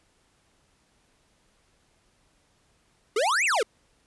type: exponential two-way sweep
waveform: square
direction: up then down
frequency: 390.4 to 2800 to 390.4 Hz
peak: -22 dBFS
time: 3.16-3.63 s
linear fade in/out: 5 ms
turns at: 3.45 s
effects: pink hiss -66 dBFS RMS until 4.06 s + resampled to 24000 Hz